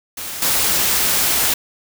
white noise with level steps, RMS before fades -28 / -17 dBFS, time 0.17-1.54 s, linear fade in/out 5 ms, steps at 0.42 s, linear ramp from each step 2 ms, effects none

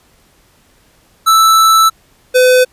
square tone pair in turn, 1318.5 / 505.7 Hz, E6 / B4, 0 / +41 cents, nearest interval octave + perfect fourth, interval 1659 cents, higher first, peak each -6 dBFS, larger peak neither, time 1.26-1.9 / 2.34-2.65 s, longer first, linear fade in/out 20 ms, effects pink hiss -51 dBFS RMS until 2.72 s + resampled to 32000 Hz

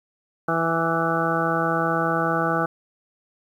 harmonic tone with a mistuned harmonic, 164.81 Hz, E3, in tune, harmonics 1 / 2 / 3 / 4 / 5 / 7 / 8 / 9, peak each -28 / -28 / -28 / -28 / -28 / -28 / -28 / -28 dBFS, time 0.48-2.66 s, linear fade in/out 5 ms, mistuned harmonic 7, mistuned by +17 cents, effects 9-bit

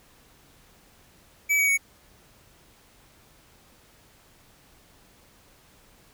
square tone with pitch steps, 2293 / 2261 / 2230 Hz, D7 / C#7 / C#7, -42 / +34 / +10 cents, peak -20 dBFS, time 1.49-1.778 s, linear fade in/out 20 ms, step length 96 ms, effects pink hiss -57 dBFS RMS until 6.13 s

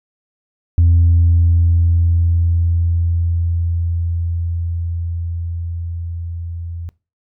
sine tone with level ramp, 84.8 Hz, E2, 50 cents sharp, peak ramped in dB -6 to -24 dBFS, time 0.78-6.89 s, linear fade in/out 0 ms, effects noise-tail reverb RT60 0.3 s tail -22 dB re dry + tanh soft clip ceiling -5 dBFS

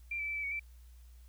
sine tone with pitch steps, 2370 / 2312 / 2326 / 2309 / 2237 / 2331 Hz, D7 / D7 / D7 / D7 / C#7 / D7, +15 / -28 / -17 / -30 / +15 / -14 cents, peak -34 dBFS, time 0.11-0.596 s, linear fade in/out 5 ms, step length 81 ms, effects added 60 Hz sine -52 dBFS peak until 1.28 s + white hiss -69 dBFS RMS until 1.28 s

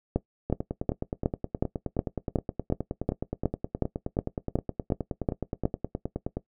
two click trains, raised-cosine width 2 ms, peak -16 / -10 dBFS, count 57 / 16, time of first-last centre 0.5-6.37 / 0.16-5.655 s, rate 9.54 / 2.73 Hz, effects noise-tail reverb RT60 0.1 s tail -17 dB re dry

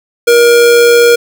square tone with amplitude modulation, 473.7 Hz, A#4, 28 cents sharp, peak -3 dBFS, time 0.27-1.16 s, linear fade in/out 10 ms, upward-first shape sine, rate 135 Hz, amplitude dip 25%, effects none

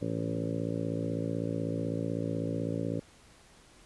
harmonic tone with a mistuned harmonic, 56 Hz, A1, 31 cents sharp, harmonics 2 / 3 / 4 / 5 / 6 / 7 / 8 / 9 / 10, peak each -37 / -36 / -41 / -36 / -42 / -43 / -42 / -40 / -42 dBFS, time 0.01-3 s, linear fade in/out 10 ms, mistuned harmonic 2, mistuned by -22 cents, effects pink hiss -58 dBFS RMS until 3.85 s + resampled to 24000 Hz

